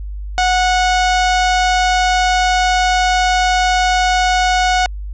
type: tone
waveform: sawtooth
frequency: 734 Hz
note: F#5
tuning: 14 cents flat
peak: -8 dBFS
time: 0.38-4.86 s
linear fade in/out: 0 ms
effects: added 50 Hz sine -23 dBFS peak until 5.13 s + resampled to 16000 Hz